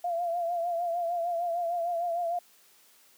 sine tone with vibrato, 688 Hz, F5, 26 cents flat, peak -27 dBFS, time 0.04-2.39 s, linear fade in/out 5 ms, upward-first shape triangle, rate 6.6 Hz, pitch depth 66 cents each way, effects white hiss -60 dBFS RMS until 3.17 s + high-pass 200 Hz 12 dB/octave

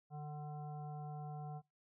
harmonic tone, 149.2 Hz, D3, 28 cents sharp, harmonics 1 / 3 / 5 / 7 / 9, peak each -44 / -57 / -49 / -63 / -66 dBFS, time 0.1-1.62 s, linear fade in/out 50 ms, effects noise-tail reverb RT60 0.2 s tail -21 dB re dry

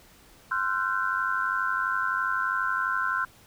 sine tone cluster, 1044 / 1350 / 1453 / 1545 Hz, C6 / E6 / F#6 / G6, -4 / +41 / -32 / -26 cents, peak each -30 dBFS, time 0.51-3.25 s, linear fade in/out 5 ms, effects pink hiss -55 dBFS RMS until 3.46 s

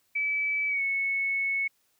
sine tone with pitch glide, 2300 to 2204 Hz, D7 to C#7, -37 to -11 cents, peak -25 dBFS, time 0.15-1.68 s, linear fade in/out 10 ms, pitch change -74 cents, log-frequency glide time 0.68-0.82 s, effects white hiss -70 dBFS RMS until 1.99 s

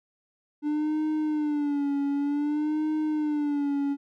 triangle tone with vibrato, 295 Hz, D4, 8 cents sharp, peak -22 dBFS, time 0.62-3.97 s, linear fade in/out 50 ms, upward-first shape sine, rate 0.54 Hz, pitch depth 80 cents each way, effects none

